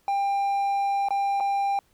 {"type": "tone with dropouts", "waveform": "triangle", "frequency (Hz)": 796, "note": "G5", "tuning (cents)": 26, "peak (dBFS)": -20, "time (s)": [0.08, 1.79], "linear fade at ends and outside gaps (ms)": 1, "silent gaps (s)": [[1.086, 1.106], [1.401, 1.406]], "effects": ["pink hiss -65 dBFS RMS until 1.93 s"]}